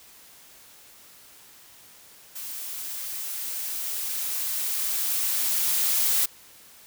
blue noise with level ramp, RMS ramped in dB -36 to -22 dBFS, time 2.35-6.26 s, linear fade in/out 10 ms, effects white hiss -51 dBFS RMS until 6.86 s

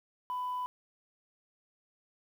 sine tone, 997 Hz, B5, 16 cents sharp, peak -31 dBFS, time 0.3-0.66 s, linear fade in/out 0 ms, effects tanh soft clip ceiling -30 dBFS + 10-bit

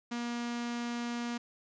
sawtooth tone with notch filter, 238.2 Hz, A#3, 38 cents sharp, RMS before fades -36 dBFS, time 0.11-1.38 s, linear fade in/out 10 ms, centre 540 Hz, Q 1.8, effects resampled to 16000 Hz + 10-bit

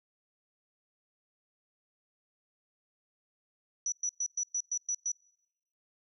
sine tone bursts, 5900 Hz, F#8, 6 cents flat, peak -29 dBFS, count 8, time 3.86-5.118 s, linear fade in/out 2 ms, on 61 ms, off 110 ms, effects noise-tail reverb RT60 0.9 s tail -25 dB re dry

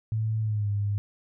sine tone with pitch glide, 110 to 102.04 Hz, A2 to G#2, 0 to -30 cents, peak -24 dBFS, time 0.12-0.98 s, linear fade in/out 0 ms, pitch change -130 cents, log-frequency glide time 0.41-0.69 s, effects none

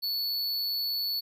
square tone with amplitude modulation, 4435 Hz, C#8, in tune, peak -27 dBFS, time 0.02-1.21 s, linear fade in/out 20 ms, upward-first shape sine, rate 197 Hz, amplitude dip 35%, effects none

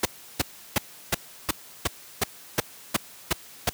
pink noise bursts, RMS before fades -21 dBFS, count 11, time 0.03-3.694 s, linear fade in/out 5 ms, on 24 ms, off 340 ms, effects white hiss -47 dBFS RMS until 3.73 s + high-pass 80 Hz 12 dB/octave

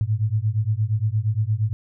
sine beating tone pair, 103.83 / 112.43 Hz, G#2 / A2, 0 / +38 cents, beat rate 8.6 Hz, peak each -22 dBFS, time 0.01-1.73 s, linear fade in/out 0 ms, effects none

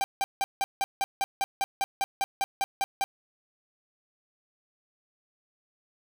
45% pulse tone bursts, 787 Hz, G5, 7 cents sharp, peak -24 dBFS, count 16, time 0.01-3.04 s, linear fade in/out 0 ms, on 30 ms, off 170 ms, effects none

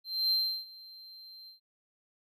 triangle tone with ADSR envelope, 4137 Hz, C8, 20 cents flat, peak -23 dBFS, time 0.04-1.6 s, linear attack 270 ms, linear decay 340 ms, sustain -23 dB, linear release 120 ms, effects none

